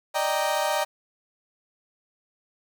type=chord; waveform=35% pulse; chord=Eb major seventh; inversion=third; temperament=equal; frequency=587.3 / 622.3 / 784 / 932.3 Hz; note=D5 / Eb5 / G5 / Bb5; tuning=0 / 0 / 0 / 0 cents; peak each=-27 dBFS; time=0.14-0.85 s; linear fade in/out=20 ms; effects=9-bit